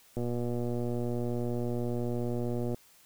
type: click train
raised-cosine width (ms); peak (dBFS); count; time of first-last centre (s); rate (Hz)
2; -21; 310; 0.17-2.745; 120
effects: white hiss -60 dBFS RMS until 3.05 s